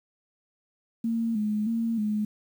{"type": "tone with vibrato", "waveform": "sine", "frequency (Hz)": 220, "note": "A3", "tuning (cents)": 0, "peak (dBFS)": -24, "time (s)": [1.04, 2.25], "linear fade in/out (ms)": 5, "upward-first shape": "square", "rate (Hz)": 1.6, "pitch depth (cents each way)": 68, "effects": ["9-bit"]}